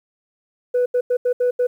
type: tone bursts at uneven times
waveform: sine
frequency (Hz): 493.9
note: B4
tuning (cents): 0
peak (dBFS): -13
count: 6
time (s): 0.74-0.86 / 0.94-1.01 / 1.1-1.17 / 1.25-1.33 / 1.4-1.51 / 1.59-1.67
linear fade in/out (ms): 10
effects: tanh soft clip ceiling -13 dBFS + 9-bit